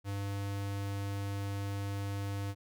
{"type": "tone", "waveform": "square", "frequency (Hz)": 99.8, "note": "G2", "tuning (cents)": 32, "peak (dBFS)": -35, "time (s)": [0.04, 2.55], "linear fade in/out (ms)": 50, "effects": []}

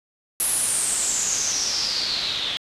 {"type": "noise with low-pass filter sweep", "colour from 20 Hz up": "white", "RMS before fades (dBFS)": -24, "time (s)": [0.4, 2.57], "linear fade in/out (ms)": 0, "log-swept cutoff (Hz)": [11000, 3400], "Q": 7.5, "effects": ["resampled to 32000 Hz"]}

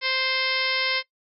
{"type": "harmonic tone", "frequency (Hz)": 523.3, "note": "C5", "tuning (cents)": 0, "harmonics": [1, 2, 3, 4, 5, 6, 7, 8, 9, 10], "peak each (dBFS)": [-34, -34, -34, -26, -33, -31, -33, -32, -34, -31], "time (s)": [0.01, 1.03], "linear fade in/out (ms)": 50, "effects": ["noise-tail reverb RT60 0.1 s tail -17 dB re dry"]}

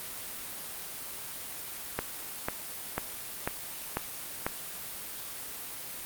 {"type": "click train", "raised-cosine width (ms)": 0.5, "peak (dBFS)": -13, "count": 6, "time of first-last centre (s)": [1.99, 4.465], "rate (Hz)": 2.02, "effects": ["white hiss -40 dBFS RMS until 6.05 s", "Opus 32 kbps"]}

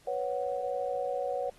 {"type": "chord", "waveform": "sine", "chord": "B suspended second", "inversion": "none", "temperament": "equal", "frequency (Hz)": [493.9, 554.4, 740], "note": ["B4", "C#5", "F#5"], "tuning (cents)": [0, 0, 0], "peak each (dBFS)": [-34, -33, -35], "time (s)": [0.07, 1.5], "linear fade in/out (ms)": 5, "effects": ["pink hiss -61 dBFS RMS until 1.58 s", "AAC 32 kbps"]}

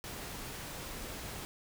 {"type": "noise", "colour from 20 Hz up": "pink", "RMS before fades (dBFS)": -43, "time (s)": [0.04, 1.45], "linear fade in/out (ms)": 0, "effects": []}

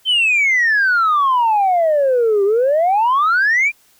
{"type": "exponential two-way sweep", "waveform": "sine", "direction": "down then up", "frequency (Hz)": [3136, 388.5, 2445], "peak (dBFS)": -10, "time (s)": [0.05, 3.72], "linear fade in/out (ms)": 50, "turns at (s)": 2.44, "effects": ["tanh soft clip ceiling -9 dBFS", "white hiss -54 dBFS RMS until 3.99 s"]}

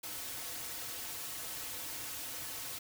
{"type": "noise with comb filter", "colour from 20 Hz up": "white", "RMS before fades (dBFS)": -42, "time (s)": [0.03, 2.79], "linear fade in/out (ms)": 10, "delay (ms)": 5, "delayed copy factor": -0.95, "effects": []}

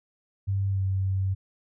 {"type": "tone with pitch glide", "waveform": "sine", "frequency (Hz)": [98, 95.71], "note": ["G2", "G2"], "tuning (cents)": [0, -41], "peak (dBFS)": -23, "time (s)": [0.47, 1.35], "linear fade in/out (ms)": 20, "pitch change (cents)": -41, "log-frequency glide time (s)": [0.7, 0.82], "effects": []}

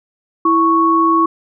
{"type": "tone pair together", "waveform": "sine", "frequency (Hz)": [329.6, 1108.6], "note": ["E4", "C#6"], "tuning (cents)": [0, 0], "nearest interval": "octave + major sixth", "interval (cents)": 2100, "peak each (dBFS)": [-14, -11], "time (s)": [0.45, 1.26], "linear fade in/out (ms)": 5, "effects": []}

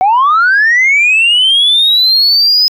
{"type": "linear sweep", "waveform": "sine", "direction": "up", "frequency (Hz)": [730, 5080], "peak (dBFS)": -4, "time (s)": [0.01, 2.68], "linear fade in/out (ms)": 0, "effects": ["tanh soft clip ceiling -3 dBFS"]}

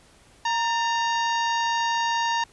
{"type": "harmonic tone with a mistuned harmonic", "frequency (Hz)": 932.3, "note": "A#5", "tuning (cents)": 0, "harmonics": [1, 2, 3, 4, 5, 6, 7], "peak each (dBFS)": [-23, -29, -33, -35, -37, -39, -40], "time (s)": [0.45, 2.44], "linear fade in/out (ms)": 5, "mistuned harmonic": 2, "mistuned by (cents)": -64, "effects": ["pink hiss -55 dBFS RMS until 2.52 s", "resampled to 24000 Hz"]}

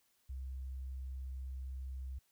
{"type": "tone", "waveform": "sine", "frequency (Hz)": 65.41, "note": "C2", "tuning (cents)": 0, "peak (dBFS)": -40, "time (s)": [0.29, 2.19], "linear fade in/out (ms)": 10, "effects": ["white hiss -75 dBFS RMS until 2.31 s"]}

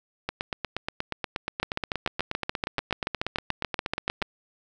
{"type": "two click trains", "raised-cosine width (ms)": 0.3, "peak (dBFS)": [-10, -12], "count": [19, 34], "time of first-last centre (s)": [[1.63, 4.224], [0.29, 4.219]], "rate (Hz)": [6.94, 8.4], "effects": []}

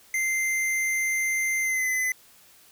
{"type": "tone with pitch glide", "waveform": "square", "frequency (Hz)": [2084, 2026], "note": ["C7", "B6"], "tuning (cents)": [-7, 44], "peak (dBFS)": -24, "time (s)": [0.14, 2.12], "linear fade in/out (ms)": 2, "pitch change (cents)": -49, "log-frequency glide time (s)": [1.61, 1.89], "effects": ["white hiss -55 dBFS RMS until 2.71 s"]}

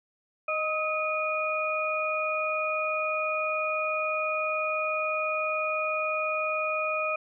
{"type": "tone cluster", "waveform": "sine", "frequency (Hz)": [621, 1267, 2455], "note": ["D#5", "D#6", "D#7"], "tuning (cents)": [-3, 31, -24], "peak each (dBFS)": [-30, -31, -30], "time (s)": [0.48, 7.16], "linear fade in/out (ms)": 5, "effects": []}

